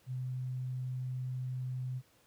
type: tone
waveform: sine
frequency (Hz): 127.7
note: C3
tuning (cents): -42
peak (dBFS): -34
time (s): 0.06-2.02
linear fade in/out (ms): 50
effects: pink hiss -67 dBFS RMS until 2.26 s + high-pass 80 Hz 12 dB/octave